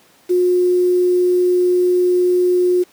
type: tone with quantisation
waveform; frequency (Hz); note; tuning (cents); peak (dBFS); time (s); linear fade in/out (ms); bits
sine; 359.8; F#4; -48; -11; 0.29-2.84; 20; 6
effects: pink hiss -51 dBFS RMS until 2.92 s + high-pass 200 Hz 12 dB/octave